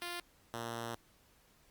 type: tone pair in turn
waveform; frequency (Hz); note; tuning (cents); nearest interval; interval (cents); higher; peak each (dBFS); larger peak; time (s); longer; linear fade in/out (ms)
5% pulse; 349.2 / 116.53; F4 / A#2; 0 / 0; octave + perfect fifth; 1900; first; -28; neither; 0.02-0.2 / 0.54-0.95; second; 0
effects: pink hiss -67 dBFS RMS until 1.7 s + Opus 48 kbps